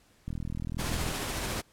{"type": "click train", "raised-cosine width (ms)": 5, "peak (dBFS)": -23, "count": 35, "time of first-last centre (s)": [0.28, 1.113], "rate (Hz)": 40.8}
{"type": "noise with tremolo", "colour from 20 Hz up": "pink", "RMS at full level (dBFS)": -32, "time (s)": [0.78, 1.62], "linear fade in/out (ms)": 20, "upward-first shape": "triangle", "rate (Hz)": 14, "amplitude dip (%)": 30}
{"effects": ["pink hiss -63 dBFS RMS until 1.72 s", "low-pass 12000 Hz 12 dB/octave"]}